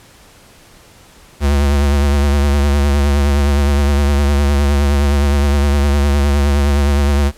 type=tone with vibrato; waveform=square; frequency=71.2 Hz; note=C#2; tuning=47 cents sharp; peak=-11 dBFS; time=1.4-7.32 s; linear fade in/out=50 ms; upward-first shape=triangle; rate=9.7 Hz; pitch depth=60 cents each way; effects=pink hiss -44 dBFS RMS until 7.37 s + low-pass 12000 Hz 12 dB/octave